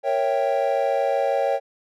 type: chord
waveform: triangle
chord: A# diminished seventh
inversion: none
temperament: equal with one note detuned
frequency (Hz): 466.2 / 552.4 / 659.3 / 784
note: A#4 / C#5 / E5 / G5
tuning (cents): 0 / -6 / 0 / 0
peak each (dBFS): -26 / -20 / -25 / -23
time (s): 0.03-1.6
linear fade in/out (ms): 50
effects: none